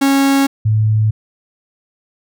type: tone pair in turn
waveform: 45% pulse / sine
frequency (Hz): 274.7 / 108.39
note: C#4 / A2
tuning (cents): -16 / -26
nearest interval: octave + major third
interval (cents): 1610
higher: first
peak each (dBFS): -10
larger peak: neither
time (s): 0.01-0.47 / 0.65-1.11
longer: neither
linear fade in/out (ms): 10
effects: none